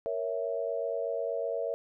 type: chord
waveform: sine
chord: A# diminished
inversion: none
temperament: equal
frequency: 466.2 / 554.4 / 659.3 Hz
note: A#4 / C#5 / E5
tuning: 0 / 0 / 0 cents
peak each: -34 dBFS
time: 0.06-1.74 s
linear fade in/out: 0 ms
effects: none